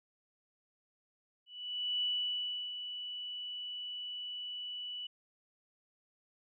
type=tone with ADSR envelope; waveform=sine; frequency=2960 Hz; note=F#7; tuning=in tune; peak=-30 dBFS; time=1.46-5.07 s; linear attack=560 ms; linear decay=700 ms; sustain=-9 dB; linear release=6 ms; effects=none